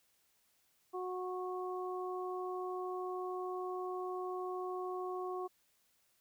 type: harmonic tone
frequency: 366.6 Hz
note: F#4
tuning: 16 cents flat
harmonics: 1 / 2 / 3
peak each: -39 / -44 / -44 dBFS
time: 0.93-5.48 s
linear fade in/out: 20 ms
effects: white hiss -74 dBFS RMS until 6.2 s